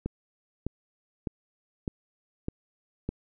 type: click train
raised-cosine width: 3 ms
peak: -17 dBFS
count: 6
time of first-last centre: 0.06-3.09 s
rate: 1.65 Hz
effects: none